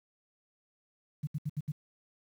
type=tone bursts; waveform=sine; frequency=149.2 Hz; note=D3; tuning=28 cents sharp; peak=-30 dBFS; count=5; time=1.23-1.72 s; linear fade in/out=10 ms; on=42 ms; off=70 ms; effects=10-bit